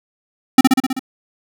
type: tone with echo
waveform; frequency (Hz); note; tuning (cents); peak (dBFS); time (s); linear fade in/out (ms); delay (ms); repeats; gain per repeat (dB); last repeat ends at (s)
square; 261.6; C4; 0; -3; 0.58-0.61; 5; 64; 6; -3; 0.994
effects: none